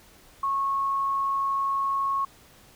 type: tone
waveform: sine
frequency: 1097 Hz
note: C#6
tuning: 18 cents flat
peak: -23 dBFS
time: 0.43-2.25 s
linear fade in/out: 5 ms
effects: pink hiss -54 dBFS RMS until 2.75 s